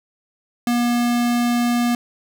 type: tone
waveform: square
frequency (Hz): 239.9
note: A#3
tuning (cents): +50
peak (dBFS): -17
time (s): 0.67-1.95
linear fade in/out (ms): 2
effects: none